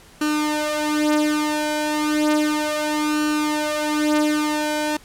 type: tone with flanger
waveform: sawtooth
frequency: 302 Hz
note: D4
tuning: 48 cents sharp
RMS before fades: -21 dBFS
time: 0.21-4.97 s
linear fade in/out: 5 ms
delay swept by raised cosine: 0.7 to 4.6 ms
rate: 0.33 Hz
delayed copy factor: +0.75
effects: pink hiss -48 dBFS RMS until 5.04 s + low-pass 12000 Hz 12 dB/octave